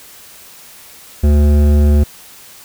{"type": "tone with hard clipping", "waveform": "sine", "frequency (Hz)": 73.42, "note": "D2", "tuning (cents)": 0, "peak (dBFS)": -9, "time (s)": [1.23, 2.04], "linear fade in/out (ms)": 10, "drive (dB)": 13, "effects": ["white hiss -39 dBFS RMS until 2.64 s"]}